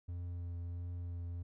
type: tone with vibrato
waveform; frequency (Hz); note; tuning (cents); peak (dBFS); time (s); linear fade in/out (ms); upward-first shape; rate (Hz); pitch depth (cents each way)
triangle; 87; F2; -6; -37; 0.08-1.43; 10; triangle; 1.5; 17
effects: none